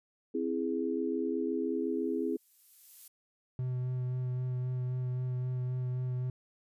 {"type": "chord", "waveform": "sine", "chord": "C augmented", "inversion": "none", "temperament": "equal", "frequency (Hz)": [261.6, 329.6, 415.3], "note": ["C4", "E4", "G#4"], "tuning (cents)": [0, 0, 0], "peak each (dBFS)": -34, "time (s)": [0.34, 2.37], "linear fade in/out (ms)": 10}
{"type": "noise with exponential growth", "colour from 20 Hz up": "violet", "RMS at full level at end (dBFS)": -47, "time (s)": [1.47, 3.08], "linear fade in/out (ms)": 5, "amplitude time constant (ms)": 350}
{"type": "tone with vibrato", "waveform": "triangle", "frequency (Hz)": 126.4, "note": "B2", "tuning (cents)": 41, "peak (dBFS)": -29, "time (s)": [3.59, 6.3], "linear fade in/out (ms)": 2, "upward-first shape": "sine", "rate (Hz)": 3.8, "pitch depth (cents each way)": 13}
{"effects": ["resampled to 32000 Hz"]}